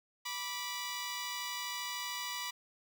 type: tone pair together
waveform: 10% pulse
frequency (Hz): 981 / 1166.6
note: B5 / D6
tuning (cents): -12 / -12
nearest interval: minor third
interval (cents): 300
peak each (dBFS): -30 / -34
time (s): 0.25-2.51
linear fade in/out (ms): 10
effects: none